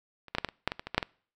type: clicks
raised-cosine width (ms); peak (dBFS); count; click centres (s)
0.3; -30 / -13 / -10 / -12 / -23 / -9 / -16 / -21 / -20 / -15 / -6 / -15; 12; 0.283 / 0.35 / 0.384 / 0.447 / 0.488 / 0.676 / 0.719 / 0.795 / 0.87 / 0.946 / 0.98 / 1.028
effects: noise-tail reverb RT60 0.5 s tail -26 dB re dry